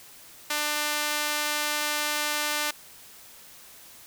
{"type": "tone with high-pass filter", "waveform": "sawtooth", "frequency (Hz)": 298.1, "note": "D4", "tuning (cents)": 26, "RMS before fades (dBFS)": -28, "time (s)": [0.5, 2.71], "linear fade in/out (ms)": 5, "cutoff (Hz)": 1200, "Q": 0.53, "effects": ["white hiss -49 dBFS RMS until 4.06 s"]}